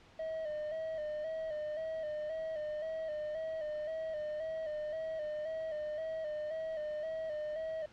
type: tone with vibrato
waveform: triangle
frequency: 623 Hz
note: D#5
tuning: 2 cents sharp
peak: -34 dBFS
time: 0.19-7.86 s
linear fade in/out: 5 ms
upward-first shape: square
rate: 1.9 Hz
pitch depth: 47 cents each way
effects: pink hiss -60 dBFS RMS until 7.92 s + low-pass 4000 Hz 12 dB/octave